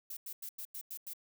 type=noise bursts; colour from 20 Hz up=violet; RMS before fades=-43 dBFS; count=7; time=0.1-1.135 s; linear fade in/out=5 ms; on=69 ms; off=92 ms; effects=none